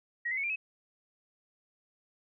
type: tone with pitch steps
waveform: sine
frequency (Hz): 1900 / 2048 / 2208 / 2380 / 2566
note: A#6 / C7 / C#7 / D7 / E7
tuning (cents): +33 / -38 / -7 / +22 / -47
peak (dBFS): -30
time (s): 0.25-0.56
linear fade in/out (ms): 10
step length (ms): 62
effects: none